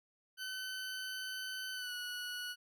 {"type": "tone with pitch glide", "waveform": "20% pulse", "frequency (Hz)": [1519, 1468.1], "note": ["F#6", "F#6"], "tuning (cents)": [45, -14], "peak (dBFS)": -35, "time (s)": [0.37, 2.56], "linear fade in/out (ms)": 50, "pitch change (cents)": -59, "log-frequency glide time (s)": [1.73, 1.93], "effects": []}